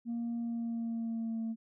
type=tone with pitch glide; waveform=sine; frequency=234.4 to 225.2 Hz; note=A#3 to A3; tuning=+10 to +40 cents; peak=-31 dBFS; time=0.05-1.56 s; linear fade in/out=50 ms; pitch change=-70 cents; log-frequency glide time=0.38-1.44 s; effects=tanh soft clip ceiling -31 dBFS